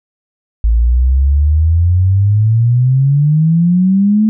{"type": "exponential sweep", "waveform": "sine", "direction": "up", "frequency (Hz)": [54.4, 220], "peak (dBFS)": -7, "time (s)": [0.64, 4.29], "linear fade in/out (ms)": 0, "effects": []}